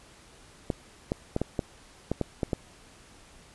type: clicks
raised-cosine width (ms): 2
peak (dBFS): -13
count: 9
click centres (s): 0.702 / 1.119 / 1.364 / 1.416 / 1.592 / 2.116 / 2.213 / 2.432 / 2.532
effects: pink hiss -54 dBFS RMS until 3.54 s + resampled to 24000 Hz